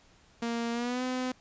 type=tone with pitch glide; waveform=sawtooth; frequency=233.4 to 254.5 Hz; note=A#3 to C4; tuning=+2 to -48 cents; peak=-26 dBFS; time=0.42-1.32 s; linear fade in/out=5 ms; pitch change=+150 cents; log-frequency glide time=0.72-1.03 s; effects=pink hiss -61 dBFS RMS until 1.4 s + resampled to 16000 Hz